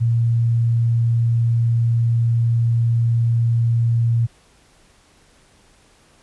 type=tone; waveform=sine; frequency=116.54 Hz; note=A#2; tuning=in tune; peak=-14 dBFS; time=0-4.27 s; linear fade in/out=20 ms; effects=pink hiss -54 dBFS RMS until 6.22 s + resampled to 24000 Hz